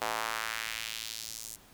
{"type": "tone with high-pass filter sweep", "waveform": "square", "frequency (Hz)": 55.9, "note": "A1", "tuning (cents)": 28, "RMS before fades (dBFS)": -37, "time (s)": [0.01, 1.56], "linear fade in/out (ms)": 5, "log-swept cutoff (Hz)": [730, 7800], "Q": 1.4, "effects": ["pink hiss -57 dBFS RMS until 1.73 s"]}